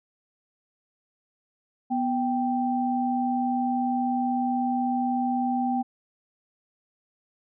sine tone pair together, 246.6 / 783 Hz, B3 / G5, -2 / -2 cents, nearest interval octave + minor sixth, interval 2000 cents, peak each -25 / -26 dBFS, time 1.9-5.83 s, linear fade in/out 20 ms, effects none

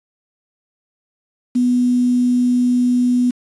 sine tone with quantisation, 246.9 Hz, B3, in tune, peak -12 dBFS, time 1.55-3.31 s, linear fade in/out 10 ms, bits 6, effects resampled to 22050 Hz

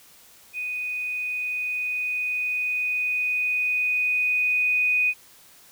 sine tone with level ramp, 2487 Hz, D#7, 1 cent flat, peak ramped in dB -27 to -18 dBFS, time 0.53-5.14 s, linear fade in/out 50 ms, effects white hiss -52 dBFS RMS until 5.71 s

